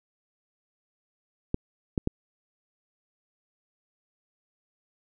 clicks, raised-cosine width 3 ms, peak -12 dBFS, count 3, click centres 1.544 / 1.978 / 2.074 s, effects none

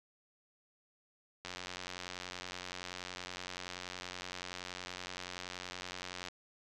click train, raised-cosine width 0.2 ms, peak -24 dBFS, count 439, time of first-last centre 1.45-6.284 s, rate 90.6 Hz, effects resampled to 24000 Hz

